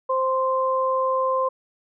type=tone pair together; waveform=sine; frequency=523.3 / 1043.6 Hz; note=C5 / C6; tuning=0 / -5 cents; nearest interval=octave; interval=1195 cents; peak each=-22 / -22 dBFS; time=0.09-1.49 s; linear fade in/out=10 ms; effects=none